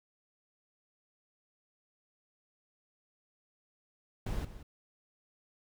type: noise with echo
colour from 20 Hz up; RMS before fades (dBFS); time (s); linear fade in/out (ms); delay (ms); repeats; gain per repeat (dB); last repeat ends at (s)
brown; -35; 4.26-4.45; 5; 180; 1; -13; 4.63
effects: none